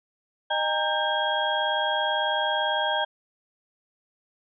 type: tone cluster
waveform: sine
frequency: 615 / 807 / 925 / 1587 / 3274 Hz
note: D#5 / G#5 / A#5 / G6 / G#7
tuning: -20 / -50 / -14 / +21 / -25 cents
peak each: -29 dBFS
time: 0.5-3.05 s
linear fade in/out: 10 ms
effects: none